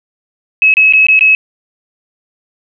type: tone with dropouts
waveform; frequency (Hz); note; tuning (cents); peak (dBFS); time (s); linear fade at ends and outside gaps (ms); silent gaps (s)
sine; 2573; E7; -43; -4; 0.62-1.35; 1; 0.74-0.769 / 0.925-0.935 / 1.068-1.085 / 1.192-1.209
effects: none